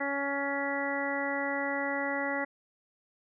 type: harmonic tone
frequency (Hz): 280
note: C#4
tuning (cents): +18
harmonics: 1 / 2 / 3 / 4 / 5 / 6 / 7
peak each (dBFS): -36 / -35 / -37 / -42 / -40 / -40 / -34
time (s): 0-2.45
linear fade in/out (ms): 10
effects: none